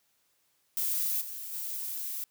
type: noise with level steps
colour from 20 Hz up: violet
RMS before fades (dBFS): -30 / -40 / -36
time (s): 0.77-2.24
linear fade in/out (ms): 0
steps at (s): 1.2 / 1.52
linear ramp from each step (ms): 20
effects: white hiss -72 dBFS RMS until 2.3 s + high-pass 60 Hz 12 dB/octave